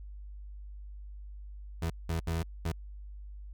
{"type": "tone bursts at uneven times", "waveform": "30% pulse", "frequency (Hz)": 82.41, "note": "E2", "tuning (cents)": 0, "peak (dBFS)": -27, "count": 4, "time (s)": [[1.82, 1.9], [2.09, 2.2], [2.27, 2.43], [2.65, 2.72]], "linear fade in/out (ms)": 5, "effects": ["added 50 Hz sine -42 dBFS peak until 3.53 s"]}